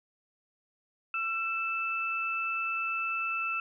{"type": "tone pair together", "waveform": "sine", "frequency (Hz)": [1345.4, 2637], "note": ["E6", "E7"], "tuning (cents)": [35, 0], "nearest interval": "octave", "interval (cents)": 1165, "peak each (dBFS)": [-33, -31], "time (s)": [1.14, 3.6], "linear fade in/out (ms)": 2, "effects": []}